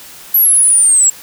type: linear sweep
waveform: sine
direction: down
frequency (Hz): 11900 to 7510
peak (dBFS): -6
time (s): 0.34-1.1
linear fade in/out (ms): 5
effects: white hiss -35 dBFS RMS until 1.22 s